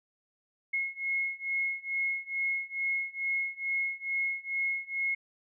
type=beating tone pair; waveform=sine; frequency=2166 / 2168.3 Hz; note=C#7 / C#7; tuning=-41 / -39 cents; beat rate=2.3 Hz; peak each=-33 / -32 dBFS; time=0.73-5.15 s; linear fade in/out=10 ms; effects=none